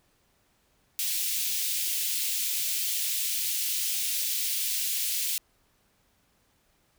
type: high-pass noise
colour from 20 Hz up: white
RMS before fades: -29 dBFS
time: 0.99-5.38 s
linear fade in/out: 0 ms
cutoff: 2500 Hz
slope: 24 dB/octave
effects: pink hiss -68 dBFS RMS until 6.98 s